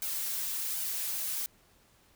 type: noise with flanger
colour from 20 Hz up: blue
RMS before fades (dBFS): -34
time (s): 0.02-1.46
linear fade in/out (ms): 0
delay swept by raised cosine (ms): 1.3 to 5.5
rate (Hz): 1.3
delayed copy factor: +0.65
effects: pink hiss -64 dBFS RMS until 2.15 s